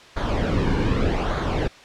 brown noise with flanger, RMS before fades -22 dBFS, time 0.16-1.68 s, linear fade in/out 10 ms, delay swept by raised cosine 0.37 to 1.57 ms, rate 0.83 Hz, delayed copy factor -0.6, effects white hiss -45 dBFS RMS until 1.84 s + low-pass 4000 Hz 12 dB/octave

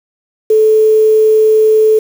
sine tone with quantisation, 434.9 Hz, A4, 20 cents flat, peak -5 dBFS, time 0.5-1.99 s, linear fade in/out 5 ms, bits 5, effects none

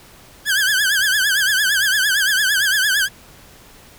sawtooth tone with vibrato, 1609 Hz, G6, 45 cents sharp, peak -11 dBFS, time 0.45-3.09 s, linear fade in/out 50 ms, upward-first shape triangle, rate 8.8 Hz, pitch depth 150 cents each way, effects pink hiss -45 dBFS RMS until 3.98 s

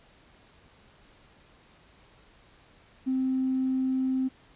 triangle tone with tanh clipping, 261.1 Hz, C4, 3 cents flat, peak -24 dBFS, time 3.06-4.29 s, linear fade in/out 20 ms, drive 4 dB, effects pink hiss -58 dBFS RMS until 4.55 s + resampled to 8000 Hz

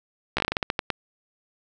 slowing click train, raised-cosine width 0.3 ms, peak -7 dBFS, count 12, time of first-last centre 0.37-0.903 s, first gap 14 ms, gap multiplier 1.23, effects none

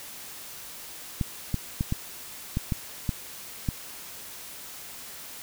clicks, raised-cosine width 5 ms, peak -13 dBFS, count 8, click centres 1.212 / 1.543 / 1.809 / 1.924 / 2.571 / 2.722 / 3.092 / 3.688 s, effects white hiss -42 dBFS RMS until 5.42 s

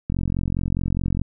click train, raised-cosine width 5 ms, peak -11 dBFS, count 51, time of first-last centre 0.1-1.216 s, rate 44.8 Hz, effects none

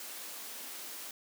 white high-pass noise, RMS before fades -44 dBFS, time 0-1.11 s, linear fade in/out 2 ms, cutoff 210 Hz, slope 48 dB/octave, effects none

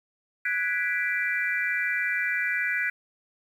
sine chord, G# half-diminished seventh, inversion third, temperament equal, 1480 / 1661.2 / 1975.5 / 2349 Hz, F#6 / G#6 / B6 / D7, 0 / 0 / 0 / 0 cents, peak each -30 / -31 / -28 / -31 dBFS, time 0.45-2.9 s, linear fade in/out 5 ms, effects 9-bit

